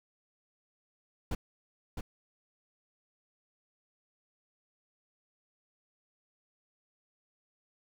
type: noise with echo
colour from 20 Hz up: brown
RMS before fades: -32 dBFS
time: 1.31-1.35 s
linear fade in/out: 5 ms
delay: 660 ms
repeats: 1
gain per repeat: -5 dB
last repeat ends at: 2.01 s
effects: none